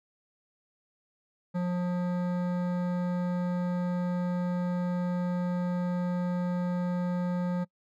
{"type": "tone with hard clipping", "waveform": "triangle", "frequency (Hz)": 178.1, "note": "F3", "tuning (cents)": 34, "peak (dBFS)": -29, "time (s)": [1.54, 7.65], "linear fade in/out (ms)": 20, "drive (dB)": 18, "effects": ["noise-tail reverb RT60 0.1 s tail -25 dB re dry"]}